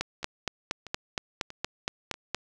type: two click trains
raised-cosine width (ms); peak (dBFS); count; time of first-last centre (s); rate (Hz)
0.2; -24 / -11; 4 / 11; 0.23-2.141 / 0.01-2.346; 1.57 / 4.28
effects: none